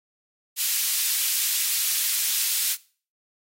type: high-pass noise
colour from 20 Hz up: white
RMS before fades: -24 dBFS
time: 0.56-2.77 s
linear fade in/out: 50 ms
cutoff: 2700 Hz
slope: 12 dB/octave
effects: noise-tail reverb RT60 0.4 s tail -20 dB re dry + AAC 48 kbps